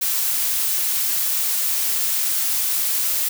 blue noise, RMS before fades -21 dBFS, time 0.01-3.29 s, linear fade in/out 10 ms, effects none

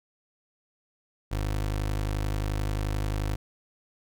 25% pulse tone, 51.4 Hz, G#1, 17 cents flat, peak -23 dBFS, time 1.31-3.36 s, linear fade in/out 10 ms, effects none

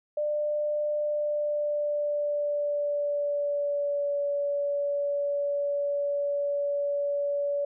sine tone with pitch glide, 596 to 571.7 Hz, D5 to D5, +25 to -47 cents, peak -25 dBFS, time 0.17-7.65 s, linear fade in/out 5 ms, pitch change -72 cents, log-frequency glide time 0.95-4.19 s, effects none

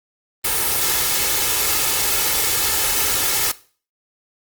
white noise with comb filter, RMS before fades -19 dBFS, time 0.44-3.52 s, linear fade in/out 10 ms, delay 2.3 ms, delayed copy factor +0.55, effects noise-tail reverb RT60 0.4 s tail -18 dB re dry + Opus 32 kbps

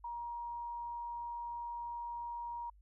sine tone, 947 Hz, A#5, 27 cents sharp, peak -39 dBFS, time 0.04-2.7 s, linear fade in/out 5 ms, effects added 50 Hz sine -59 dBFS peak until 2.81 s

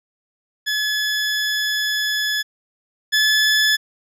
20% pulse tone pair in turn, 1710 / 1722.9 Hz, A6 / A6, -50 / -37 cents, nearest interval unison, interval 13 cents, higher second, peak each -14 / -9 dBFS, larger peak second, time 0.66-2.43 / 3.12-3.77 s, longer first, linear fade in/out 20 ms, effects low-pass 11000 Hz 12 dB/octave

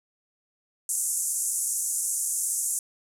white band-pass noise, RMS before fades -28 dBFS, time 0.89-2.79 s, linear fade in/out 2 ms, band 6600 to 11000 Hz, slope 48 dB/octave, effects none

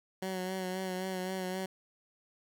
15% pulse tone with vibrato, 186.3 Hz, F#3, 12 cents sharp, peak -28 dBFS, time 0.22-1.66 s, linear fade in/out 5 ms, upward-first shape sine, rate 3.8 Hz, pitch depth 31 cents each way, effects none

